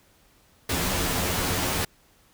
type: noise with comb filter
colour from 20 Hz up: pink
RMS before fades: -26 dBFS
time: 0.69-1.85 s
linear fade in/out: 5 ms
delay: 11 ms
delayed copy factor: +0.7
effects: pink hiss -60 dBFS RMS until 2.33 s